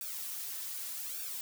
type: noise with flanger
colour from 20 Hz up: blue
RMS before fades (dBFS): -40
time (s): 0.01-1.41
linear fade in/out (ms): 0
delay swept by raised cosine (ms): 0.97 to 4.27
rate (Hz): 0.84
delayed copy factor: -0.75
effects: none

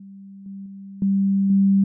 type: tone with level steps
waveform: sine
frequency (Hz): 196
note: G3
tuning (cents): 0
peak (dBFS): -38 / -32 / -35 / -16 / -13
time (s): 0-1.84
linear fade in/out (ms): 5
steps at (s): 0.46 / 0.66 / 1.02 / 1.5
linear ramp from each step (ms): 2
effects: none

